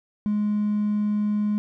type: tone with hard clipping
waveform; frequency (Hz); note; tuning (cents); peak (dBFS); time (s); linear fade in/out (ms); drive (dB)
triangle; 208.9; G#3; +10; -21; 0.26-1.58; 0; 4
effects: none